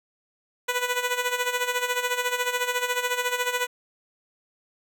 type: tone with tremolo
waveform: 10% pulse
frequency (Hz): 493.9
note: B4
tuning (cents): 0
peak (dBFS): -13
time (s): 0.68-3.67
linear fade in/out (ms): 10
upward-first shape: sine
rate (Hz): 14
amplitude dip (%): 70
effects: none